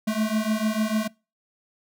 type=beating tone pair; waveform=square; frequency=213.8 / 220.5 Hz; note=A3 / A3; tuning=-49 / +4 cents; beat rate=6.7 Hz; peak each=-26 dBFS; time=0.07-1.08 s; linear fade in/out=10 ms; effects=noise-tail reverb RT60 0.3 s tail -24 dB re dry